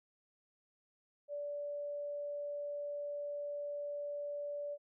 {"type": "tone", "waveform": "sine", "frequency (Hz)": 580, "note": "D5", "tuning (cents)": -22, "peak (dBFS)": -38, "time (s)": [1.28, 4.78], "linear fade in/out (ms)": 50, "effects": []}